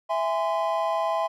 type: chord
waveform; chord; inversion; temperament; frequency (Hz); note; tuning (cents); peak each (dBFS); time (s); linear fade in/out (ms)
triangle; E augmented; none; just; 659.3 / 824.1 / 1030.1; E5 / G#5 / B#5; 0 / -14 / -27; -24 / -27 / -26; 0.09-1.28; 20
effects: none